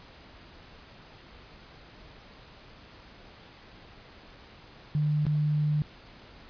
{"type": "tone with dropouts", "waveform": "sine", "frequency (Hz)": 150, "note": "D3", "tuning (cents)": 37, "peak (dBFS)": -23, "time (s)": [4.95, 5.82], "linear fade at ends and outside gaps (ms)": 0, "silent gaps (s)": [5.253, 5.266], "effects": ["pink hiss -51 dBFS RMS until 6.49 s", "resampled to 11025 Hz"]}